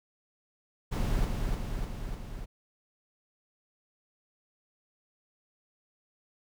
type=noise with echo; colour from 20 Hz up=brown; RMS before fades=-28 dBFS; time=0.91-1.26 s; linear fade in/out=20 ms; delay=300 ms; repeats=4; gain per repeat=-3 dB; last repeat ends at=2.46 s; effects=none